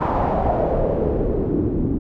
pink noise with low-pass filter sweep, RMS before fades -20 dBFS, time 0-1.99 s, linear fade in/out 20 ms, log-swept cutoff 970 to 270 Hz, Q 3.3, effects none

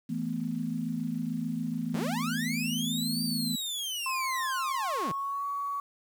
sine chord, E suspended fourth, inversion none, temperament equal, 164.81 / 220 / 246.9 Hz, E3 / A3 / B3, 0 / 0 / 0 cents, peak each -35 / -34 / -33 dBFS, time 0.09-3.56 s, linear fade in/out 10 ms
sawtooth linear two-way sweep, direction up then down, 129.7 to 4699 to 129.7 Hz, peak -29 dBFS, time 1.94-5.12 s, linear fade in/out 5 ms, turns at 3.23 s
sine tone with pitch glide, 1046.5 to 1128.1 Hz, C6 to C#6, 0 to +30 cents, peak -30 dBFS, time 4.06-5.8 s, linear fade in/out 2 ms, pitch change +130 cents, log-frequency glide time 4.47-5.47 s
effects 9-bit

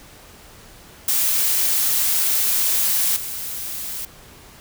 blue noise with level steps, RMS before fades -19 / -29 dBFS, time 1.08-4.05 s, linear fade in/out 2 ms, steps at 3.16 s, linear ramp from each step 5 ms, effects pink hiss -45 dBFS RMS until 4.6 s

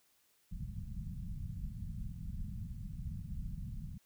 pink low-pass noise, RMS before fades -42 dBFS, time 0.51-3.98 s, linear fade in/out 10 ms, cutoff 200 Hz, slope 48 dB/octave, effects white hiss -72 dBFS RMS until 4.05 s

